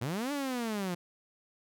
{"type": "linear two-way sweep", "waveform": "sawtooth", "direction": "up then down", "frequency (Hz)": [107.8, 293.7, 170.7], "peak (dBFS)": -28, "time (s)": [0.01, 0.95], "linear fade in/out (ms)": 10, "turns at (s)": 0.32, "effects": []}